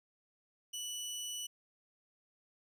20% pulse tone, 2960 Hz, F#7, in tune, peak -34 dBFS, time 0.73-1.47 s, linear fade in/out 10 ms, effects none

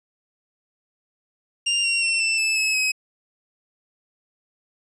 sawtooth tone with pitch steps, 2794 / 2751 / 2708 / 2666 / 2625 / 2584 / 2544 Hz, F7 / F7 / E7 / E7 / E7 / E7 / D#7, 0 / -27 / +46 / +19 / -8 / -35 / +38 cents, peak -16 dBFS, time 1.66-2.92 s, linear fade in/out 10 ms, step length 180 ms, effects resampled to 22050 Hz

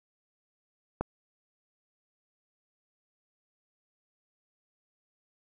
click, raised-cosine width 1 ms, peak -15 dBFS, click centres 1.01 s, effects none

